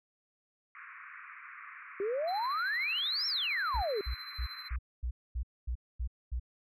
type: band-pass noise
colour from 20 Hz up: pink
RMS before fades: -49 dBFS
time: 0.75-4.76 s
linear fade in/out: 0 ms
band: 1100 to 2400 Hz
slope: 96 dB/octave
type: exponential two-way sweep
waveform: sine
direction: up then down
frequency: 381.3 to 5588 to 381.3 Hz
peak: -30 dBFS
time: 2-4.01 s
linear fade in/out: 2 ms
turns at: 3.27 s
type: tone with tremolo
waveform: triangle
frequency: 4077 Hz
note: C8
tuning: 46 cents flat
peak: -39 dBFS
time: 2.27-4.69 s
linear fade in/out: 20 ms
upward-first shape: triangle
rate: 13 Hz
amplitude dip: 70%
type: tone bursts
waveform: sine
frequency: 60.7 Hz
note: B1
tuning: 29 cents flat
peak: -31 dBFS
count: 9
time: 3.74-6.398 s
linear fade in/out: 10 ms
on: 82 ms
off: 240 ms
effects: none